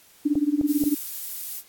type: tone with tremolo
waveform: sine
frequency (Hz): 293.4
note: D4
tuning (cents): -2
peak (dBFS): -16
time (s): 0.25-0.95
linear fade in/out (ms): 10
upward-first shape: sine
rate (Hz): 18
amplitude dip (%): 90
type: clicks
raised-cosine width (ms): 2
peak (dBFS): -19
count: 3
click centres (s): 0.355 / 0.612 / 0.838
type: noise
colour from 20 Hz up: violet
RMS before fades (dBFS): -32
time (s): 0.66-1.63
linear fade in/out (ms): 50
effects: white hiss -54 dBFS RMS until 1.68 s + AAC 64 kbps